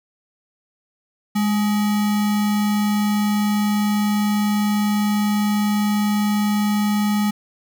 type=tone with sample-and-hold; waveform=sine; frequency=207.5 Hz; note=G#3; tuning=1 cent flat; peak=-16 dBFS; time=1.35-7.31 s; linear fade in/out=10 ms; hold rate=1050 Hz; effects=none